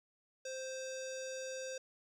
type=tone with low-pass filter; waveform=square; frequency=523.3 Hz; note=C5; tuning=in tune; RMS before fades=-43 dBFS; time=0.45-1.78 s; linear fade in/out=5 ms; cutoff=6300 Hz; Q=4.4; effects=12-bit